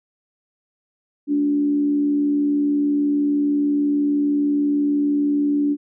sine tone with frequency modulation, 290 Hz, D4, 22 cents flat, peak -16 dBFS, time 1.27-5.77 s, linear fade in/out 50 ms, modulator 73.7 Hz, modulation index 0.29, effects none

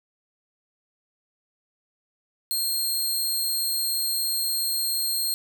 15% pulse tone, 4219 Hz, C8, 14 cents sharp, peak -17 dBFS, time 2.51-5.34 s, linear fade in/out 0 ms, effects none

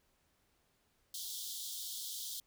pink high-pass noise, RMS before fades -43 dBFS, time 1.14-2.4 s, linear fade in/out 2 ms, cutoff 3200 Hz, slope 96 dB/octave, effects pink hiss -75 dBFS RMS until 2.46 s

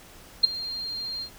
sine tone with ADSR envelope, 4196 Hz, C8, 4 cents sharp, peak -10 dBFS, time 0.43-1.3 s, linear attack 13 ms, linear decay 12 ms, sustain -20 dB, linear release 82 ms, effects pink hiss -49 dBFS RMS until 1.38 s

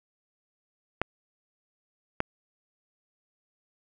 clicks, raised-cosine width 0.5 ms, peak -10 dBFS, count 2, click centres 1.016 / 2.204 s, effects none

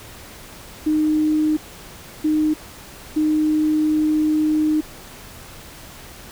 sine tone bursts at uneven times, 307.5 Hz, D#4, 20 cents flat, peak -15 dBFS, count 3, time 0.86-1.57 / 2.24-2.54 / 3.16-4.81 s, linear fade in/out 10 ms, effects pink hiss -40 dBFS RMS until 6.31 s

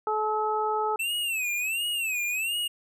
harmonic tone, 429.9 Hz, A4, 40 cents flat, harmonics 1 / 2 / 3, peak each -29 / -27 / -30 dBFS, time 0.07-0.96 s, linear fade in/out 2 ms
square tone with vibrato, 2637 Hz, E7, in tune, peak -27 dBFS, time 0.99-2.68 s, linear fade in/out 10 ms, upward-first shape sine, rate 1.4 Hz, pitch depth 160 cents each way
effects none

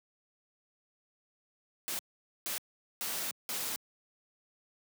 white noise bursts at uneven times, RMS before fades -36 dBFS, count 4, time 1.88-1.99 / 2.46-2.58 / 3.01-3.31 / 3.49-3.76 s, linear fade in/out 0 ms, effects high-pass 150 Hz 12 dB/octave

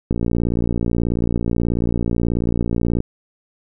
click train, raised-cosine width 3 ms, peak -7 dBFS, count 170, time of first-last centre 0.11-3.004 s, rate 58.4 Hz, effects none

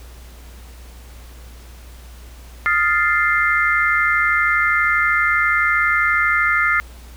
sine chord, F dominant seventh, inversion third, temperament equal, 1244.5 / 1396.9 / 1760 / 2093 Hz, Eb6 / F6 / A6 / C7, 0 / 0 / 0 / 0 cents, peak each -22 / -19 / -21 / -18 dBFS, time 2.66-6.8 s, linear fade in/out 0 ms, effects added 60 Hz sine -37 dBFS peak until 7.16 s + pink hiss -46 dBFS RMS until 7.16 s

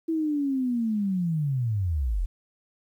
sine linear sweep, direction down, 329.6 to 36.71 Hz, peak -23 dBFS, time 0.08-2.26 s, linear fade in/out 10 ms, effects 10-bit

